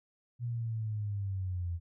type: linear sweep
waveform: sine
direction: down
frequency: 121.5 to 83.9 Hz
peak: -32 dBFS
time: 0.39-1.8 s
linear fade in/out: 50 ms
effects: none